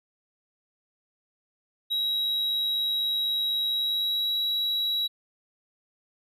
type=tone with pitch glide; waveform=triangle; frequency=3852 to 3886 Hz; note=B7 to B7; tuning=-44 to -29 cents; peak=-23 dBFS; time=1.9-5.08 s; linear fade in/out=20 ms; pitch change=+15 cents; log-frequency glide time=3.65-4.37 s; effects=none